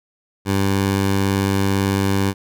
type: tone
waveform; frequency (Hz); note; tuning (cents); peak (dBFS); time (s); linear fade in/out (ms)
15% pulse; 98; G2; 0; -10; 0.45-2.34; 50
effects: none